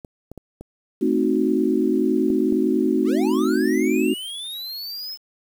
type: clicks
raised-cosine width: 2 ms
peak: -23 dBFS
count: 6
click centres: 0.048 / 0.316 / 0.377 / 0.61 / 2.303 / 2.525 s
type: chord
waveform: sine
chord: A diminished seventh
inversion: none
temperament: equal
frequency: 220 / 261.6 / 311.1 / 370 Hz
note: A3 / C4 / Eb4 / Gb4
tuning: 0 / 0 / 0 / 0 cents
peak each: -24 / -22 / -22 / -22 dBFS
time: 1.01-4.14 s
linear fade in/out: 10 ms
type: linear sweep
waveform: square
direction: up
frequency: 333.8 to 5270 Hz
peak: -30 dBFS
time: 3.04-5.18 s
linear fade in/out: 50 ms
effects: 8-bit